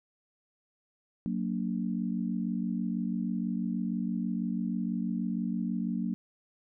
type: chord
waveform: sine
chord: Gb augmented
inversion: none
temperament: just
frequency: 185 / 231.2 / 289.1 Hz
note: Gb3 / Bb3 / D4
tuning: 0 / -14 / -27 cents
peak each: -32 / -32 / -38 dBFS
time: 1.26-6.14 s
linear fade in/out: 0 ms
effects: none